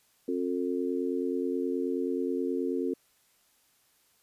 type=harmonic tone; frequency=89.4 Hz; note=F2; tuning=41 cents sharp; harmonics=3 / 4 / 5; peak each=-31 / -32 / -33 dBFS; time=0.28-2.94 s; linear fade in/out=5 ms; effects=white hiss -67 dBFS RMS until 4.22 s + resampled to 32000 Hz